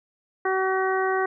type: harmonic tone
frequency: 379 Hz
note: F#4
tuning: 42 cents sharp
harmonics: 1 / 2 / 3 / 4 / 5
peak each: -24 / -27 / -29 / -30 / -31 dBFS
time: 0.45-1.26 s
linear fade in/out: 5 ms
effects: none